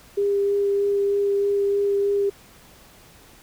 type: tone with vibrato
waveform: sine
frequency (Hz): 401.7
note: G4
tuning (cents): +42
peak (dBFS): -18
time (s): 0.17-2.3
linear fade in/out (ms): 10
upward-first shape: sine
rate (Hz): 3.2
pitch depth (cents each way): 9
effects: pink hiss -50 dBFS RMS until 3.42 s